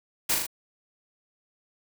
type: noise with echo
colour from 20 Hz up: white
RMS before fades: -24 dBFS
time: 0.29-0.35 s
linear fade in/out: 10 ms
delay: 39 ms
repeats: 3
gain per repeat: -3 dB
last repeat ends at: 0.467 s
effects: none